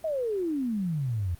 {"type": "exponential sweep", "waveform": "sine", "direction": "down", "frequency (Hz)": [660, 82.41], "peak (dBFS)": -26, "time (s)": [0.04, 1.35], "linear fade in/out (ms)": 5, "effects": ["pink hiss -55 dBFS RMS until 1.39 s", "Opus 32 kbps"]}